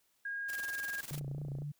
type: tone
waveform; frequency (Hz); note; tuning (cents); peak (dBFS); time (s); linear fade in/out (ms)
sine; 1630; G#6; -33; -36; 0.25-1.01; 5
type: noise with tremolo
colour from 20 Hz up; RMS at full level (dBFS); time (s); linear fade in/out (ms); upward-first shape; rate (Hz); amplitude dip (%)
white; -44; 0.48-1.2; 20; square; 20; 70
type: click train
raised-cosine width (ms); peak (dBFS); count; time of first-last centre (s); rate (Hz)
2; -34; 16; 1.11-1.62; 29.4
type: tone with vibrato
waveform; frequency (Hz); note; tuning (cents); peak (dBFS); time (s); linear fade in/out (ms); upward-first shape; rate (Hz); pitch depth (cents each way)
sine; 142.4; C#3; +47; -37; 1.11-1.72; 10; square; 4.1; 45
effects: white hiss -74 dBFS RMS until 1.79 s